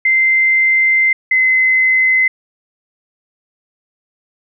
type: tone pair in turn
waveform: sine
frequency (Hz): 2080 / 2048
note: C7 / C7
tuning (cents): -11 / -38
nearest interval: unison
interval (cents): 27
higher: first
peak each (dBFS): -9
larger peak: neither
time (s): 0.05-1.13 / 1.31-2.28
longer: first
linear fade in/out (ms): 5
effects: none